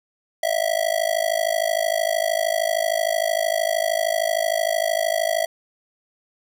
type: tone with amplitude modulation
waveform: square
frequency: 655 Hz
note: E5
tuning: 11 cents flat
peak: -16 dBFS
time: 0.43-5.46 s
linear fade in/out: 5 ms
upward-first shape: sine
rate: 53.1 Hz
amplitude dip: 100%
effects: none